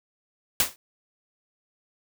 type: noise with exponential decay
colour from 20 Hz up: white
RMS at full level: -17 dBFS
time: 0.6-0.76 s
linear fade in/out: 1 ms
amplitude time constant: 33 ms
effects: none